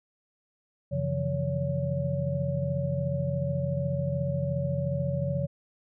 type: tone cluster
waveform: sine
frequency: 92.8 / 138.5 / 161.2 / 175.1 / 564 Hz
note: F#2 / C#3 / E3 / F3 / C#5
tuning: +6 / -1 / -38 / +5 / +30 cents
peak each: -36 / -29 / -36 / -34 / -32 dBFS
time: 0.91-5.47 s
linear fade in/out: 20 ms
effects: none